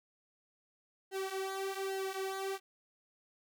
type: tone with flanger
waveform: sawtooth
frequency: 385.8 Hz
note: G4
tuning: 28 cents flat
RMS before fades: -38 dBFS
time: 1.11-2.6 s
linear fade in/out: 50 ms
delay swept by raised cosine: 0.82 to 4.82 ms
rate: 1.2 Hz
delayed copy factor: -0.8
effects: none